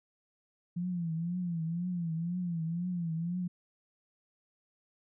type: tone with vibrato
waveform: sine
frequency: 171 Hz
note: F3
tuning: 36 cents flat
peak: -31 dBFS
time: 0.76-3.48 s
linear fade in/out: 10 ms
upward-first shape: triangle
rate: 2 Hz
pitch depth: 120 cents each way
effects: none